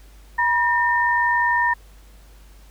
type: tone pair together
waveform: sine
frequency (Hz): 963 / 1817.9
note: B5 / A#6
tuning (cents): -44 / -44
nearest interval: major seventh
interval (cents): 1100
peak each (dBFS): -19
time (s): 0.38-1.74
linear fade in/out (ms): 10
effects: added 50 Hz sine -44 dBFS peak until 2.7 s + pink hiss -54 dBFS RMS until 2.7 s